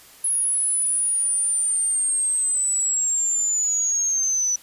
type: linear sweep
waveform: sine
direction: down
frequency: 10548 to 5930 Hz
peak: -19 dBFS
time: 0.24-4.56 s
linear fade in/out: 5 ms
effects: white hiss -48 dBFS RMS until 4.62 s + resampled to 32000 Hz